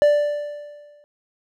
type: tone with exponential decay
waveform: triangle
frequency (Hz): 587.3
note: D5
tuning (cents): 0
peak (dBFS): -8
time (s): 0.02-1.04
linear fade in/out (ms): 0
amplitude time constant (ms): 220
effects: none